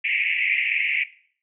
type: band-pass noise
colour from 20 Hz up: pink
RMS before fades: -23 dBFS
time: 0.04-1.04 s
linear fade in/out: 10 ms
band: 2000 to 2700 Hz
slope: 96 dB/octave
effects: noise-tail reverb RT60 0.5 s tail -17 dB re dry